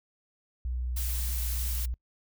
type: tone with pitch glide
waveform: sine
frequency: 61.74 to 60.16 Hz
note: B1 to B1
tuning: 0 to -45 cents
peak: -29 dBFS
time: 0.65-1.94 s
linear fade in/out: 0 ms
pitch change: -45 cents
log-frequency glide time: 0.87-1.59 s
type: noise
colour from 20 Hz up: blue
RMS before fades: -36 dBFS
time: 0.96-1.86 s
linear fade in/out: 10 ms
effects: noise-tail reverb RT60 0.1 s tail -25 dB re dry